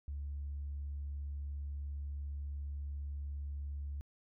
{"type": "tone", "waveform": "sine", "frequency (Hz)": 71.4, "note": "D2", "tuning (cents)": -48, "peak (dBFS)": -37, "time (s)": [0.08, 4.01], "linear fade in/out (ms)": 0, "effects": ["tanh soft clip ceiling -34 dBFS"]}